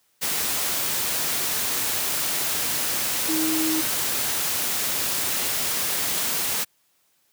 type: tone in noise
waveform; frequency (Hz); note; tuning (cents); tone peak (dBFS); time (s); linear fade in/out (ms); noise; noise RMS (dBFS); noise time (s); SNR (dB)
sine; 317; D#4; +32; -23; 3.28-3.82; 20; white; -25; 0.21-6.65; -1
effects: white hiss -66 dBFS RMS until 7.32 s + high-pass 80 Hz 12 dB/octave